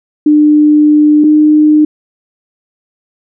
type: tone pair in turn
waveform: sine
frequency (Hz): 300 / 303.8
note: D4 / D#4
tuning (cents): +37 / -41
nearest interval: unison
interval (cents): 22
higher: second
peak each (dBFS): -3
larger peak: neither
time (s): 0.26-1.24 / 1.24-1.85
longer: first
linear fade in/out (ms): 5
effects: none